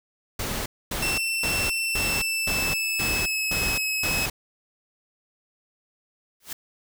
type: noise bursts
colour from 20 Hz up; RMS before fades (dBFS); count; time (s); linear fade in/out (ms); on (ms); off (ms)
pink; -29; 8; 0.39-4.3; 5; 270; 250
type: tone with pitch glide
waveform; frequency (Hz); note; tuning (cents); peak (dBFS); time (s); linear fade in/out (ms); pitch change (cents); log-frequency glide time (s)
sawtooth; 2686 to 2569; E7 to E7; +32 to -45; -21; 1.02-4.26; 5; -77; 1.85-3.61
type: noise with exponential growth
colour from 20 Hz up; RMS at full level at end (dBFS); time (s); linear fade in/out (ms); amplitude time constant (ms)
white; -28; 6.4-6.53; 5; 27
effects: none